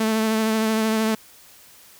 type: tone with vibrato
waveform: sawtooth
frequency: 220 Hz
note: A3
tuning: in tune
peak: -15 dBFS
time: 0-1.15 s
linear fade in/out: 5 ms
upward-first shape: triangle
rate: 13 Hz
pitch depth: 25 cents each way
effects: white hiss -49 dBFS RMS until 1.99 s